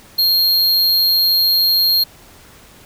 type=tone; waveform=square; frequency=4231 Hz; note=C8; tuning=19 cents sharp; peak=-12 dBFS; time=0.18-2.04 s; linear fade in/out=10 ms; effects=pink hiss -44 dBFS RMS until 2.85 s